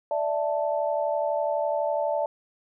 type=chord; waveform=sine; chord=D suspended second; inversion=none; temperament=equal; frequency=587.3 / 659.3 / 880 Hz; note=D5 / E5 / A5; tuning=0 / 0 / 0 cents; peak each=-26 / -28 / -30 dBFS; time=0.11-2.26 s; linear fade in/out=2 ms; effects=none